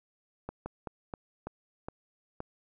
slowing click train, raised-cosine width 1 ms, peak -23 dBFS, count 7, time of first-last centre 0.49-2.404 s, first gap 170 ms, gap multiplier 1.25, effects none

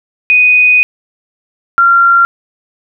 sine tone pair in turn, 2489 / 1378.9 Hz, D#7 / F6, 0 / -22 cents, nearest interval minor seventh, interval 1022 cents, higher first, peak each -4 dBFS, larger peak neither, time 0.3-0.83 / 1.78-2.25 s, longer first, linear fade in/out 0 ms, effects none

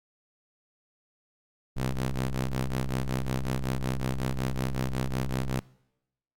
sawtooth ring-modulated tone, 64.1 Hz, C2, 35 cents flat, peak -20 dBFS, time 1.76-5.6 s, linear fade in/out 10 ms, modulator 66.8 Hz, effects noise-tail reverb RT60 0.9 s tail -24 dB re dry + AAC 64 kbps

